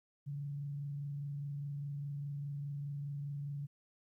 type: tone with frequency modulation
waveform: sine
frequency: 142.8 Hz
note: D3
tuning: 48 cents flat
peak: -38 dBFS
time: 0.26-3.67 s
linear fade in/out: 20 ms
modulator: 24.9 Hz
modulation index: 0.2
effects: 13-bit